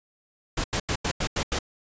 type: noise bursts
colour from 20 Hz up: pink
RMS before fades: -26 dBFS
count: 7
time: 0.57-1.589 s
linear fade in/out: 5 ms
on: 71 ms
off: 87 ms
effects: resampled to 16000 Hz